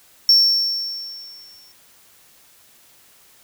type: tone with exponential decay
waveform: triangle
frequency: 5450 Hz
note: F8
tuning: 43 cents flat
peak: -7 dBFS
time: 0.29-1.72 s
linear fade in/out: 1 ms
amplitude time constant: 310 ms
effects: white hiss -52 dBFS RMS until 3.43 s